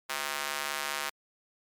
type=tone with high-pass filter; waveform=square; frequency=72.3 Hz; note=D2; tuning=27 cents flat; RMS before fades=-34 dBFS; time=0.09-1.1 s; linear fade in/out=10 ms; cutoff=1200 Hz; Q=0.88; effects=MP3 96 kbps